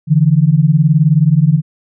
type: beating tone pair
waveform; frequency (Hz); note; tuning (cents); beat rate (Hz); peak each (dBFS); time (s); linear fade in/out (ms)
sine; 144.3 / 163.3; D3 / E3; -30 / -16; 19; -10; 0.07-1.62; 50
effects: none